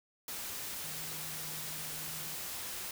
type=tone in noise; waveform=sine; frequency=155.56 Hz; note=D#3; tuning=in tune; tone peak=-51 dBFS; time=0.84-2.35 s; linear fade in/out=2 ms; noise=white; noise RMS=-41 dBFS; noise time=0.28-2.91 s; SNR=-13 dB; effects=none